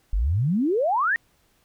sine exponential sweep, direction up, 42.97 to 1911 Hz, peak -19 dBFS, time 0.13-1.16 s, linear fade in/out 0 ms, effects pink hiss -64 dBFS RMS until 1.64 s

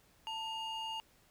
triangle ring-modulated tone, 1864.7 Hz, A#6, in tune, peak -33 dBFS, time 0.27-1 s, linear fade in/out 0 ms, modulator 972 Hz, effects pink hiss -67 dBFS RMS until 1.3 s

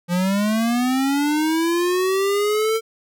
square linear sweep, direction up, 171.9 to 451.5 Hz, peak -18 dBFS, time 0.08-2.81 s, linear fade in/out 50 ms, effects none

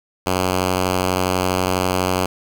5% pulse tone, 92.2 Hz, F#2, 6 cents flat, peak -6 dBFS, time 0.26-2.26 s, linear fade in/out 5 ms, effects 8-bit

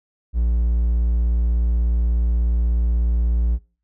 triangle tone, 58.27 Hz, A#1, in tune, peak -14 dBFS, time 0.33-3.59 s, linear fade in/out 50 ms, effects noise-tail reverb RT60 0.4 s tail -23 dB re dry

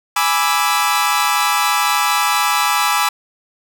sawtooth chord, E dominant seventh, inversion first, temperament equal, 830.6 / 987.8 / 1174.7 / 1318.5 Hz, G#5 / B5 / D6 / E6, 0 / 0 / 0 / 0 cents, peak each -16 dBFS, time 0.16-3.09 s, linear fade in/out 5 ms, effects 7-bit

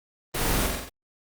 pink noise with echo, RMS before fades -27 dBFS, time 0.34-0.67 s, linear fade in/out 10 ms, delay 45 ms, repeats 5, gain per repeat -3 dB, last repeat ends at 0.895 s, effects Opus 24 kbps

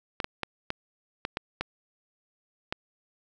clicks, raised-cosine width 0.3 ms, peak -13 dBFS, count 8, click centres 0.202 / 0.244 / 0.433 / 0.704 / 1.251 / 1.371 / 1.61 / 2.725 s, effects none

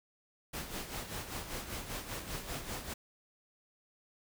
pink noise with tremolo, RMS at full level -39 dBFS, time 0.53-2.94 s, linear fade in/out 10 ms, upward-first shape sine, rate 5.1 Hz, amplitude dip 60%, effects none

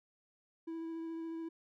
triangle tone with vibrato, 328 Hz, E4, 9 cents flat, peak -37 dBFS, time 0.67-1.49 s, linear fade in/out 10 ms, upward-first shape triangle, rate 14 Hz, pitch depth 15 cents each way, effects none

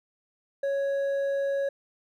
sine tone with hard clipping, 554.4 Hz, C#5, in tune, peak -26 dBFS, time 0.63-1.69 s, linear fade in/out 5 ms, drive 4 dB, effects none

